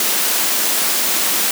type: high-pass noise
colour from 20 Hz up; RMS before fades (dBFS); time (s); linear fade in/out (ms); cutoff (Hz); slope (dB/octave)
white; -17; 0-1.51; 2; 180; 96
effects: none